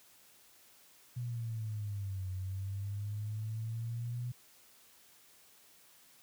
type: exponential two-way sweep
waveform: sine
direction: down then up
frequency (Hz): 123.47 to 92.5 to 123.47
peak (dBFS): -35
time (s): 1.16-4.32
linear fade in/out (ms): 10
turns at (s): 2.3
effects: white hiss -62 dBFS RMS until 6.22 s + high-pass 60 Hz 12 dB/octave